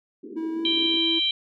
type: band-pass noise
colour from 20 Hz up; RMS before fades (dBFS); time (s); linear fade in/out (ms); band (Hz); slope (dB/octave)
white; -39; 0.23-0.98; 5; 220 to 430; 96
type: tone with pitch glide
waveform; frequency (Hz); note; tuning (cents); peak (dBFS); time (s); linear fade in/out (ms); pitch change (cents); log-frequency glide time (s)
triangle; 323.6 to 329.6; E4 to E4; -32 to 0; -24; 0.36-1.2; 20; +32; 0.53-0.61
type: harmonic tone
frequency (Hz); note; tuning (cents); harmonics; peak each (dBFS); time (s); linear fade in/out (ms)
784; G5; 0; 3 / 4 / 5; -33 / -22 / -26; 0.65-1.31; 2
effects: none